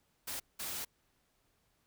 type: noise bursts at uneven times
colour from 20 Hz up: white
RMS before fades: -40 dBFS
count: 2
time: 0.27-0.4 / 0.59-0.85 s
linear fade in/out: 10 ms
effects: pink hiss -75 dBFS RMS until 1.86 s